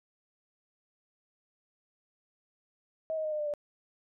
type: tone with pitch steps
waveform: sine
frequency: 638 / 627.4 / 617 / 606.7 / 596.7 / 586.7 Hz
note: D#5 / D#5 / D#5 / D#5 / D5 / D5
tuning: +43 / +14 / -15 / -44 / +27 / -2 cents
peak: -30 dBFS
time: 3.1-3.538 s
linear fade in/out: 0 ms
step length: 73 ms
effects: none